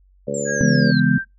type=harmonic tone; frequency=71.2 Hz; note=C#2; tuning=47 cents sharp; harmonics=2 / 3 / 4 / 5 / 6 / 7 / 8; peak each=-32 / -29 / -34 / -36 / -29 / -26 / -27 dBFS; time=0.27-0.92 s; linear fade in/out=10 ms
type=linear sweep; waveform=sine; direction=down; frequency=7550 to 3945 Hz; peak=-28 dBFS; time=0.34-1 s; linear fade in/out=5 ms
type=tone with pitch glide; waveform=sine; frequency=1637 to 1571.2 Hz; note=G#6 to G6; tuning=-25 to +4 cents; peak=-22 dBFS; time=0.45-1.25 s; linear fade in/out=50 ms; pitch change=-71 cents; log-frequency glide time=0.74-0.97 s
type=chord; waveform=sine; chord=C# minor seventh; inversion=none; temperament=just; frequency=138.59 / 166.31 / 207.9 / 249.5 Hz; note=C#3 / E3 / G#3 / B3; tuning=0 / +16 / +2 / +18 cents; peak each=-19 dBFS; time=0.61-1.18 s; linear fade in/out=0 ms
effects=noise-tail reverb RT60 0.2 s tail -26 dB re dry + added 47 Hz sine -51 dBFS peak until 1.38 s